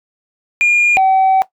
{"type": "tone pair in turn", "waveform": "sine", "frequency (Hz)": [2418, 763.8], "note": ["D7", "G5"], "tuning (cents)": [50, -45], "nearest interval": "octave + minor sixth", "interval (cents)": 1995, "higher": "first", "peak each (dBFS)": -6, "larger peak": "neither", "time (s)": [[0.61, 0.97], [0.97, 1.42]], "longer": "second", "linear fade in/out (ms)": 0, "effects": ["noise-tail reverb RT60 0.1 s tail -17 dB re dry", "tanh soft clip ceiling -7 dBFS"]}